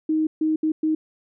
sine tone bursts at uneven times, 313.1 Hz, D#4, 11 cents sharp, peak -18 dBFS, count 4, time 0.09-0.27 / 0.41-0.56 / 0.63-0.72 / 0.83-0.95 s, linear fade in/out 5 ms, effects none

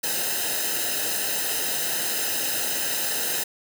white noise with comb filter, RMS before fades -26 dBFS, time 0.03-3.44 s, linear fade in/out 10 ms, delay 0.88 ms, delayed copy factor -0.8, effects none

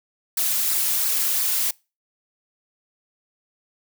blue noise with flanger, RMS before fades -22 dBFS, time 0.37-1.71 s, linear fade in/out 5 ms, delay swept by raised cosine 0.3 to 2.7 ms, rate 2.9 Hz, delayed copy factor -0.5, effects noise-tail reverb RT60 0.3 s tail -25 dB re dry

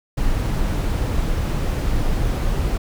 brown noise, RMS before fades -20 dBFS, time 0.17-2.78 s, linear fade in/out 10 ms, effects none

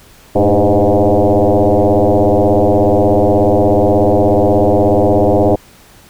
sine tone with frequency modulation, 110.3 Hz, A2, 5 cents sharp, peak -7 dBFS, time 0.35-5.56 s, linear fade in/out 10 ms, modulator 102 Hz, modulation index 6.2, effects pink hiss -43 dBFS RMS until 6.09 s

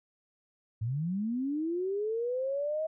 sine linear sweep, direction up, 103.4 to 640 Hz, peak -29 dBFS, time 0.81-2.87 s, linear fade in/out 10 ms, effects none

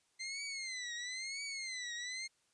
20% pulse tone with vibrato, 2072 Hz, C7, 17 cents flat, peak -35 dBFS, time 0.19-2.28 s, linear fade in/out 20 ms, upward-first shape triangle, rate 1 Hz, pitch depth 170 cents each way, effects white hiss -75 dBFS RMS until 2.53 s + resampled to 22050 Hz

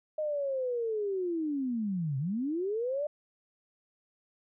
sine linear two-way sweep, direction down then up, 622.3 to 128.5 to 606 Hz, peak -29 dBFS, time 0.18-3.07 s, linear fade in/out 5 ms, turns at 2.18 s, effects none

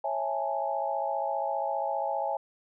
sine chord, A major seventh, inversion first, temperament just, 550 / 660 / 825 / 880 Hz, C#5 / E5 / G#5 / A5, -14 / +2 / -12 / 0 cents, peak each -34 / -33 / -31 / -36 dBFS, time 0.04-2.37 s, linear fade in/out 5 ms, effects none

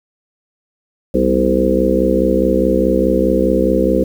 harmonic tone with a mistuned harmonic, 64.8 Hz, C2, 16 cents flat, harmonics 1 / 3 / 4 / 5 / 6 / 7 / 8, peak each -22 / -18 / -20 / -18 / -20 / -19 / -17 dBFS, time 1.14-4.04 s, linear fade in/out 5 ms, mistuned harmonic 4, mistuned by -63 cents, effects 7-bit

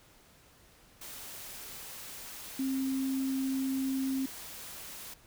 sine tone in noise, 266.2 Hz, C4, 30 cents sharp, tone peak -29 dBFS, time 2.59-4.26 s, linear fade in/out 5 ms, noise white, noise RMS -45 dBFS, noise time 1.01-5.14 s, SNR +13 dB, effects pink hiss -60 dBFS RMS until 5.26 s

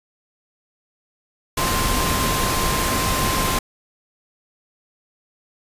sine tone in noise, 1046.5 Hz, C6, in tune, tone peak -25 dBFS, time 1.57-3.59 s, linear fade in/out 5 ms, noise pink, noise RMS -21 dBFS, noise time 1.57-3.59 s, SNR -7 dB, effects resampled to 32000 Hz

